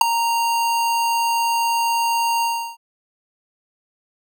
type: tone with ADSR envelope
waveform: square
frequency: 928 Hz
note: A#5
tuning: 8 cents flat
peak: -4 dBFS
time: 0.01-2.77 s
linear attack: 4 ms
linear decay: 7 ms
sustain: -14 dB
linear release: 340 ms
effects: none